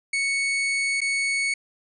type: tone with dropouts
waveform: 40% pulse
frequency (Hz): 2217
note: C#7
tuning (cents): 0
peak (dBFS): -21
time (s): 0.13-1.54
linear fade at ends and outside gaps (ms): 5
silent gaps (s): 1.006-1.015
effects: resampled to 24000 Hz